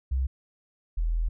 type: tone pair in turn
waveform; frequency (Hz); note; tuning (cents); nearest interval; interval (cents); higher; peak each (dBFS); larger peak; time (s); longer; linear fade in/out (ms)
sine; 65.41 / 41.21; C2 / E1; 0 / 0; minor sixth; 800; first; -23; neither; 0.11-0.27 / 0.97-1.29; second; 10
effects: none